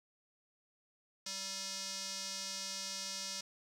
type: tone with band-pass filter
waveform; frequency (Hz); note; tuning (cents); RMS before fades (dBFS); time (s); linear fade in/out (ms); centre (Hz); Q
square; 193.3; G3; -24; -42; 1.26-3.41; 5; 5500; 2.7
effects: none